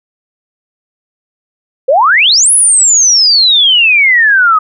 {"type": "exponential two-way sweep", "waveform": "sine", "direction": "up then down", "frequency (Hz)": [493.9, 10700, 1234], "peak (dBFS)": -4, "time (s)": [1.88, 4.59], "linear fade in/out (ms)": 10, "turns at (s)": 2.52, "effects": []}